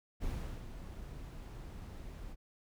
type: noise with ADSR envelope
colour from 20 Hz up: brown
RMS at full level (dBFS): -37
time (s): 0.2-2.36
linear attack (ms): 36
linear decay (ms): 380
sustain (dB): -9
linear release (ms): 42
effects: none